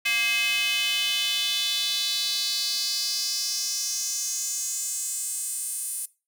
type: tone with high-pass filter sweep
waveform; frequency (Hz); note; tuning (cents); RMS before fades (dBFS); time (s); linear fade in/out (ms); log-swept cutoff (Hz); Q
square; 232.8; A#3; -2; -27; 0.05-6.06; 10; 2400 to 9600; 4
effects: noise-tail reverb RT60 0.3 s tail -21 dB re dry